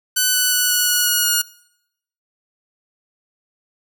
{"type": "tone with pitch steps", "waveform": "5% pulse", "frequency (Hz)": [1500, 1489.6, 1479.3, 1469.1, 1459, 1448.9, 1438.9], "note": ["F#6", "F#6", "F#6", "F#6", "F#6", "F#6", "F#6"], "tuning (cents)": [23, 11, -1, -13, -25, -37, -49], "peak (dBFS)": -4, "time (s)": [0.16, 1.42], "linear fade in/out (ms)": 10, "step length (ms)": 180, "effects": ["noise-tail reverb RT60 0.8 s tail -23 dB re dry"]}